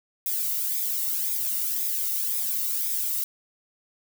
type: noise with flanger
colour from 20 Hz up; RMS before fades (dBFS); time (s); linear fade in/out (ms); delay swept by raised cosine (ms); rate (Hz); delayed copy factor
violet; -27; 0.26-3.24; 2; 0.68 to 1.24; 1.9; -0.6
effects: none